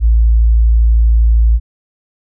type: tone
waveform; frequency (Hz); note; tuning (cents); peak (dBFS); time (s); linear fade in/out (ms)
sine; 56.3; A1; +40; -5; 0-1.6; 50
effects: tanh soft clip ceiling -1 dBFS